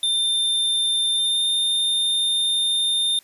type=tone with pitch glide; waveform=square; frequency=3590 to 3623 Hz; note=A7 to A7; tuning=+34 to +50 cents; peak=-19 dBFS; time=0.03-3.19 s; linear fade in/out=2 ms; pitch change=+16 cents; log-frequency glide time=1.14-1.41 s; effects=white hiss -54 dBFS RMS until 3.23 s + resampled to 32000 Hz